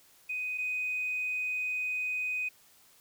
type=tone pair in turn; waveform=sine; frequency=2500 / 2500 Hz; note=D#7 / D#7; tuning=+8 / +8 cents; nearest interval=unison; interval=0 cents; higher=neither; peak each=-31 / -29 dBFS; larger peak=second; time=0.29-0.58 / 0.58-2.49 s; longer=second; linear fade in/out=10 ms; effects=tanh soft clip ceiling -25 dBFS + white hiss -61 dBFS RMS until 3 s